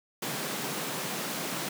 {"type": "high-pass noise", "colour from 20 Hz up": "pink", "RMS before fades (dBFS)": -34, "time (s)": [0.22, 1.69], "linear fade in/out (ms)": 5, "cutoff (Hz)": 140, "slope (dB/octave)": 48, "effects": []}